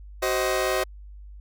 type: chord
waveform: sawtooth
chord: C diminished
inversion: second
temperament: just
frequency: 376.7 / 523.3 / 627.9 Hz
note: Gb4 / C5 / Eb5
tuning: +31 / 0 / +16 cents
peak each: -23 dBFS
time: 0.22-0.84 s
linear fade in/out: 10 ms
effects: added 50 Hz sine -40 dBFS peak until 1.4 s